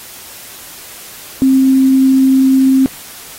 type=tone with quantisation; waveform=sine; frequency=265 Hz; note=C4; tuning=22 cents sharp; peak=-6 dBFS; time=1.42-2.86 s; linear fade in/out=0 ms; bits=6; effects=white hiss -33 dBFS RMS until 3.38 s + AAC 48 kbps